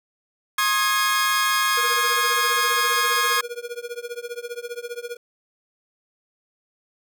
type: chord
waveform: sawtooth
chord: Ab major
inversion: first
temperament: equal with one note detuned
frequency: 1071 / 1244.5 / 1661.2 Hz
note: C6 / Eb6 / Ab6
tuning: +40 / 0 / 0 cents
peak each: -19 / -21 / -19 dBFS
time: 0.58-3.41 s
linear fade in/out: 5 ms
type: tone with tremolo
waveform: square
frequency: 478.9 Hz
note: A#4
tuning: 47 cents sharp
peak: -27 dBFS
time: 1.77-5.17 s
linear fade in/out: 5 ms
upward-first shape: triangle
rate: 15 Hz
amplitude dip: 100%
effects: none